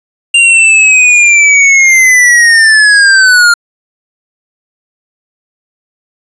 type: linear sweep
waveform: square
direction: down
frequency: 2794 to 1396.9 Hz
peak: -3 dBFS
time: 0.34-3.54 s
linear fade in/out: 5 ms
effects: resampled to 22050 Hz